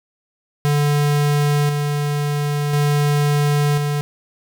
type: tone with tremolo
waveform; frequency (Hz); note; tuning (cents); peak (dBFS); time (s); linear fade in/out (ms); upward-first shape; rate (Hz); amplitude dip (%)
square; 146.1; D3; -9; -15; 0.65-4.01; 0; square; 0.48; 35
effects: none